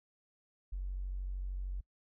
triangle tone with tanh clipping, 46.59 Hz, F#1, 13 cents sharp, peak -35 dBFS, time 0.72-1.81 s, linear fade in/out 10 ms, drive 2 dB, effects noise-tail reverb RT60 0.1 s tail -26 dB re dry

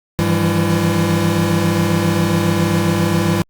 square tone cluster, 100.6 / 162.6 / 170 / 197.4 / 338.3 Hz, G2 / E3 / F3 / G3 / E4, +45 / -23 / -46 / +12 / +45 cents, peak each -21 dBFS, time 0.19-3.42 s, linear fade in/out 0 ms, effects Opus 48 kbps

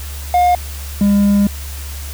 triangle tone pair in turn, 714 / 202.1 Hz, F5 / G#3, +38 / -47 cents, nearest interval octave + minor seventh, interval 2185 cents, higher first, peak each -7 dBFS, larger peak neither, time 0.34-0.55 / 1.01-1.47 s, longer second, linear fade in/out 2 ms, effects added 71 Hz sine -25 dBFS peak until 2.13 s + white hiss -33 dBFS RMS until 2.13 s

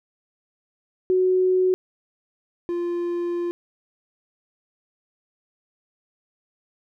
sine / triangle tone pair in turn, 370 / 347.3 Hz, F#4 / F4, 0 / -10 cents, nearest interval minor second, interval 110 cents, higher first, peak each -16 / -21 dBFS, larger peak first, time 1.1-1.74 / 2.69-3.51 s, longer second, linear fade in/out 0 ms, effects none

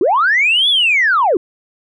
sine linear two-way sweep, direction up then down, 311.1 to 3502 to 311.1 Hz, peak -9 dBFS, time 0.01-1.37 s, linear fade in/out 2 ms, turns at 0.69 s, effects tanh soft clip ceiling -5 dBFS

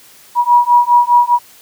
sine beating tone pair, 962 / 966.9 Hz, B5 / B5, -46 / -37 cents, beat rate 4.9 Hz, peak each -10 dBFS, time 0.35-1.39 s, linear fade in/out 50 ms, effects white hiss -43 dBFS RMS until 1.61 s + high-pass 80 Hz 12 dB/octave

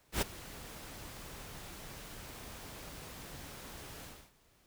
pink noise with ADSR envelope, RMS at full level -30 dBFS, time 0.12-4.32 s, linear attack 97 ms, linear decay 15 ms, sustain -18 dB, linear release 290 ms, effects pink hiss -68 dBFS RMS until 4.66 s

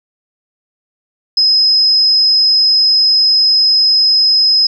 sine tone, 5090 Hz, D#8, 39 cents sharp, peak -7 dBFS, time 1.37-4.67 s, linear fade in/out 5 ms, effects 8-bit

